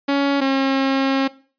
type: tone pair in turn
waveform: sawtooth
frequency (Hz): 280 / 269.9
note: C#4 / C#4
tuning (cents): +18 / -46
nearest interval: minor second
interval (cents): 64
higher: first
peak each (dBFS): -12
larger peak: neither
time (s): 0.08-0.41 / 0.41-1.28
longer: second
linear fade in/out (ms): 10
effects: noise-tail reverb RT60 0.4 s tail -19 dB re dry + resampled to 11025 Hz